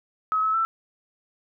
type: tone with pitch steps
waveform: sine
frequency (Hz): 1280 / 1295 / 1332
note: D#6 / E6 / E6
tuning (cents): +49 / -31 / +18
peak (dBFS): -20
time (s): 0.32-0.65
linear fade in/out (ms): 0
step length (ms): 110
effects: none